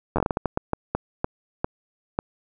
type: slowing click train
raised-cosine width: 1 ms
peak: -8 dBFS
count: 15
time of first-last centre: 0.16-2.189 s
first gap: 10 ms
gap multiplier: 1.36
effects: none